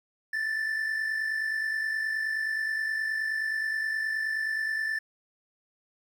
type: tone pair together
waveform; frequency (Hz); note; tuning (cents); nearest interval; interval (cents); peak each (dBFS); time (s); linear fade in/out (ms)
triangle; 1760 / 1809.5; A6 / A6; 0 / +48; unison; 48; -26 / -35; 0.33-4.99; 5
effects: 10-bit